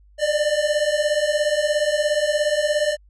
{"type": "beating tone pair", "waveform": "square", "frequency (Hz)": [587.3, 604.3], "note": ["D5", "D5"], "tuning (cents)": [0, 49], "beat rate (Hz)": 17, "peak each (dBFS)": [-23, -21], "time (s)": [0.18, 2.97], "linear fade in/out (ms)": 50, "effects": ["added 50 Hz sine -49 dBFS peak until 3.09 s", "resampled to 22050 Hz"]}